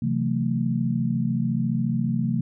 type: chord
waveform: sine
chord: F# half-diminished seventh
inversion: second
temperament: equal with one note detuned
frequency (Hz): 130.81 / 164.81 / 185 / 225.5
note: C3 / E3 / F#3 / A3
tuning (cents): 0 / 0 / 0 / +43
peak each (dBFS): -26 / -28 / -29 / -25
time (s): 0.02-2.41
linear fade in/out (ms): 5
effects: none